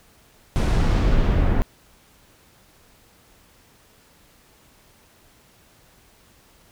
brown noise with low-pass filter sweep, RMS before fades -18 dBFS, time 0.56-1.62 s, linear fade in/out 0 ms, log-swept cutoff 11000 to 1900 Hz, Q 0.71, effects pink hiss -55 dBFS RMS until 6.71 s

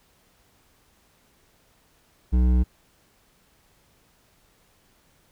sine tone with hard clipping, 61.74 Hz, B1, in tune, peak -18 dBFS, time 2.32-2.64 s, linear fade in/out 20 ms, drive 10 dB, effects pink hiss -62 dBFS RMS until 5.31 s

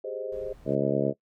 sine chord, Ab major seventh, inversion third, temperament equal, 392 / 415.3 / 523.3 / 622.3 Hz, G4 / Ab4 / C5 / Eb5, 0 / 0 / 0 / 0 cents, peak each -39 / -37 / -34 / -39 dBFS, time 0.04-0.53 s, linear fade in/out 5 ms
brown noise, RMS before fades -49 dBFS, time 0.32-0.75 s, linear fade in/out 5 ms
harmonic tone, 69.6 Hz, C#2, 8 cents sharp, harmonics 2 / 3 / 4 / 5 / 6 / 7 / 8 / 9, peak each -31 / -31 / -31 / -31 / -31 / -31 / -31 / -31 dBFS, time 0.65-1.14 s, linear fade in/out 50 ms
effects noise-tail reverb RT60 0.1 s tail -21 dB re dry

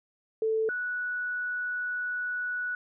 sine tone pair in turn, 441.5 / 1473.5 Hz, A4 / F#6, +6 / -8 cents, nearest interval octave + major sixth, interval 2086 cents, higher second, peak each -24 / -29 dBFS, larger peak first, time 0.42-0.69 / 0.69-2.75 s, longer second, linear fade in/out 2 ms, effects none

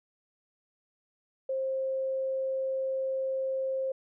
sine tone, 530 Hz, C5, 22 cents sharp, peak -28 dBFS, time 1.49-3.92 s, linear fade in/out 5 ms, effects none

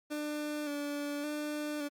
30% pulse tone with vibrato, 293.9 Hz, D4, 1 cent sharp, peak -32 dBFS, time 0.1-1.89 s, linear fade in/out 20 ms, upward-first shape square, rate 0.88 Hz, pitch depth 27 cents each way, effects Opus 48 kbps

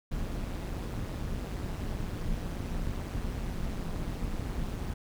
brown noise with amplitude modulation, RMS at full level -31 dBFS, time 0.11-4.94 s, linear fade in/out 10 ms, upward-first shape sine, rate 186 Hz, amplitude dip 70%, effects none

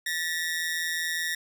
sawtooth ring-modulated tone, 1849 Hz, A#6, 15 cents flat, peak -21 dBFS, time 0.06-1.35 s, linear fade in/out 5 ms, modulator 82.6 Hz, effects none

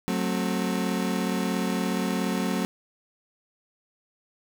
35% pulse chord, F# diminished, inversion none, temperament just, 185 / 222 / 266.4 Hz, F#3 / A3 / C4, 0 / +16 / +31 cents, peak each -26 / -28 / -29 dBFS, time 0.08-2.65 s, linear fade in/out 0 ms, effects none

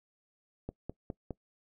click train, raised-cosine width 2 ms, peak -24 dBFS, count 4, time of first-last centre 0.69-1.307 s, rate 4.86 Hz, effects noise-tail reverb RT60 0.1 s tail -22 dB re dry

